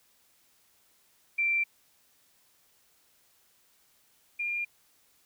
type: tone pair in turn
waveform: sine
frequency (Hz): 2352 / 2404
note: D7 / D7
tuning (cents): +2 / +40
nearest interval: unison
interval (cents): 38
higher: second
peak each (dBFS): -24 / -29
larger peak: first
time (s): 1.38-1.64 / 4.39-4.65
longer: neither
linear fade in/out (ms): 10
effects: white hiss -66 dBFS RMS until 5.25 s